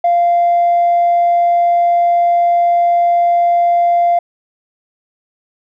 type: tone with tanh clipping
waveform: triangle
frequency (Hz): 694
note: F5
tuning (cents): -11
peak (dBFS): -9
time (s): 0.04-4.19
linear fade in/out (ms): 5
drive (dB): 5
effects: none